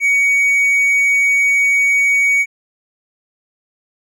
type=tone; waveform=triangle; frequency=2247 Hz; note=C#7; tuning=23 cents sharp; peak=-9 dBFS; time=0-2.46 s; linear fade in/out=50 ms; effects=none